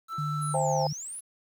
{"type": "tone", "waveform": "triangle", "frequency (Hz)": 1326, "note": "E6", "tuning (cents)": 10, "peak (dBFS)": -30, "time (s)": [0.08, 0.57], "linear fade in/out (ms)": 50}
{"type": "tone with vibrato", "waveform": "sine", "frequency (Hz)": 149.2, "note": "D3", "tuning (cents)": 28, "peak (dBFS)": -29, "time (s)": [0.18, 0.93], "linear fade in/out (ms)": 5, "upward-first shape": "square", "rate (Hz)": 14, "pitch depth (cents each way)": 8}
{"type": "exponential two-way sweep", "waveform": "sine", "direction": "down then up", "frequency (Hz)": [11000, 4973, 11000], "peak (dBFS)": -36, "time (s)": [0.41, 1.21], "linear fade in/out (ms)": 20, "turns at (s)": 0.87}
{"type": "chord", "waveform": "sine", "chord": "A minor seventh", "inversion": "first", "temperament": "equal with one note detuned", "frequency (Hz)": [523.3, 659.3, 800, 880], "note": ["C5", "E5", "G5", "A5"], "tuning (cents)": [0, 0, 35, 0], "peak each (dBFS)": [-28, -32, -28, -32], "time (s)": [0.54, 0.87], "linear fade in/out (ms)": 2}
{"effects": ["tanh soft clip ceiling -11 dBFS", "9-bit"]}